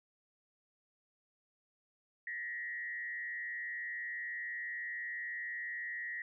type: tone with frequency modulation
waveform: sine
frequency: 1900 Hz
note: A#6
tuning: 33 cents sharp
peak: -38 dBFS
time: 2.27-6.22 s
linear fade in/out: 2 ms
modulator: 126 Hz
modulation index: 0.72
effects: none